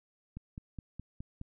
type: click train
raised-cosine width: 5 ms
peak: -29 dBFS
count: 6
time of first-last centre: 0.37-1.414 s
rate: 4.79 Hz
effects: none